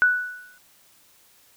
sine tone with exponential decay, 1480 Hz, F#6, in tune, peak -12 dBFS, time 0.02-0.58 s, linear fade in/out 0 ms, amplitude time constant 120 ms, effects white hiss -57 dBFS RMS until 1.56 s

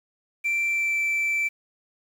sine tone with pitch glide, 2349 to 2331 Hz, D7 to D7, 0 to -14 cents, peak -19 dBFS, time 0.44-1.49 s, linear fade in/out 20 ms, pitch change -14 cents, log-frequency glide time 0.63-0.99 s, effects tanh soft clip ceiling -21 dBFS + 8-bit

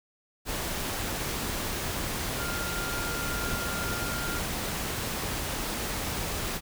sine tone in noise, 1400 Hz, F6, 4 cents sharp, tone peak -35 dBFS, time 2.36-4.42 s, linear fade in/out 50 ms, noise pink, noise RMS -32 dBFS, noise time 0.45-6.61 s, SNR -6 dB, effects none

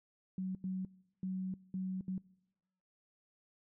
sine tone bursts at uneven times, 187.2 Hz, F#3, 20 cents sharp, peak -35 dBFS, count 5, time 0.38-0.55 / 0.64-0.85 / 1.23-1.54 / 1.74-2.01 / 2.08-2.18 s, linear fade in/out 2 ms, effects noise-tail reverb RT60 1.0 s tail -24 dB re dry

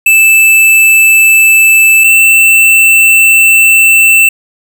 square tone pair in turn, 2637 / 2671 Hz, E7 / E7, 0 / +22 cents, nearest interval unison, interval 22 cents, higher second, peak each -3 dBFS, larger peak neither, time 0.06-2.04 / 2.04-4.29 s, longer second, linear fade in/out 5 ms, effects none

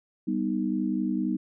sine chord, G augmented, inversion none, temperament equal, 196 / 246.9 / 311.1 Hz, G3 / B3 / D#4, 0 / 0 / 0 cents, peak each -29 dBFS, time 0.27-1.37 s, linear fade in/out 10 ms, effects none

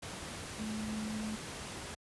sine tone in noise, 215.8 Hz, A3, 33 cents flat, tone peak -36 dBFS, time 0.59-1.36 s, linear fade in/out 10 ms, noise pink, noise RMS -43 dBFS, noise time 0.02-1.95 s, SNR +4 dB, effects high-pass 60 Hz 12 dB/octave + resampled to 24000 Hz

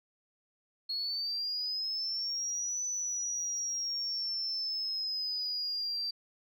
sine linear two-way sweep, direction up then down, 4300 to 6000 to 4671 Hz, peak -31 dBFS, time 0.89-6.11 s, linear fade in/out 10 ms, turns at 2.84 s, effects tanh soft clip ceiling -27 dBFS

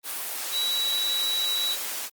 sine tone in noise, 3902 Hz, B7, 22 cents flat, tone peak -24 dBFS, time 0.51-1.77 s, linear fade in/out 50 ms, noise white, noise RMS -32 dBFS, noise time 0.03-2.1 s, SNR +5 dB, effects high-pass 400 Hz 12 dB/octave + Opus 32 kbps

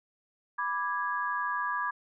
sine chord, G# diminished, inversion first, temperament equal with one note detuned, 987.8 / 1174.7 / 1653.6 Hz, B5 / D6 / G#6, 0 / 0 / -8 cents, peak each -33 dBFS, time 0.58-1.91 s, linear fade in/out 10 ms, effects none

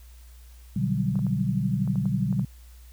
sine chord, G major seventh, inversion first, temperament just, 122.5 / 147 / 183.75 / 196 Hz, B2 / D3 / F#3 / G3, -14 / +2 / -12 / 0 cents, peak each -28 dBFS, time 0.76-2.45 s, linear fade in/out 5 ms
clicks, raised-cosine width 1 ms, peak -30 dBFS, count 8, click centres 1.156 / 1.191 / 1.267 / 1.876 / 1.957 / 2.056 / 2.327 / 2.395 s
effects added 60 Hz sine -45 dBFS peak until 2.92 s + white hiss -58 dBFS RMS until 2.92 s

